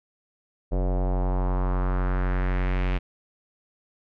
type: tone with low-pass filter sweep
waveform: square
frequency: 45.91 Hz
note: F#1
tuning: 13 cents flat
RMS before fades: -24 dBFS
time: 0.71-2.99 s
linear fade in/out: 20 ms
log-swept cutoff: 580 to 2600 Hz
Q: 2.2
effects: none